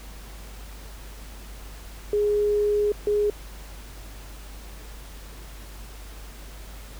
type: tone bursts at uneven times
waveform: sine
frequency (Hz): 415.3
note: G#4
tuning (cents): 0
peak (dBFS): -19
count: 2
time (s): 2.13-2.92 / 3.07-3.3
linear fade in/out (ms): 2
effects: added 50 Hz sine -39 dBFS peak until 6.99 s + pink hiss -46 dBFS RMS until 6.99 s